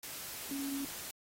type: tone in noise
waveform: sine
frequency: 277.2 Hz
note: C#4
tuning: in tune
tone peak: -36 dBFS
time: 0.51-0.85 s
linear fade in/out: 2 ms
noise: white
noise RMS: -44 dBFS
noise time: 0.03-1.11 s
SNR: +5 dB
effects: AAC 48 kbps